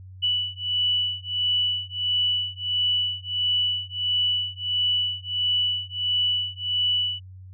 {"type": "beating tone pair", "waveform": "sine", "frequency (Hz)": [2960, 2961.5], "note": ["F#7", "F#7"], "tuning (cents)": [0, 1], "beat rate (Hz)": 1.5, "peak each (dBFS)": -25, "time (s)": [0.22, 7.2], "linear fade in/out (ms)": 20, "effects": ["added 93 Hz sine -40 dBFS peak until 7.53 s"]}